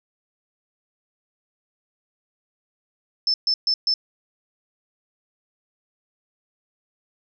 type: tone bursts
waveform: sine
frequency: 5274 Hz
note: E8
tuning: in tune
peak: -17 dBFS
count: 4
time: 3.27-3.94 s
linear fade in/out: 2 ms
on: 70 ms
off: 130 ms
effects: none